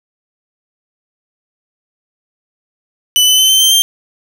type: tone with pitch steps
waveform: sawtooth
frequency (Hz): 2988 / 3023 / 3058 / 3093 / 3129 / 3166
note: F#7 / F#7 / G7 / G7 / G7 / G7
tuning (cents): +16 / +36 / -44 / -24 / -4 / +17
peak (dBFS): -4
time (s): 3.16-3.82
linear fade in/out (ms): 0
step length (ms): 110
effects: none